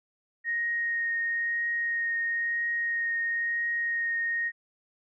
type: tone with vibrato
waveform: sine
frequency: 1864.7 Hz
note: A#6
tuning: in tune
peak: -26 dBFS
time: 0.44-4.52 s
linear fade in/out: 50 ms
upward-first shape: triangle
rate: 1 Hz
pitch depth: 11 cents each way
effects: none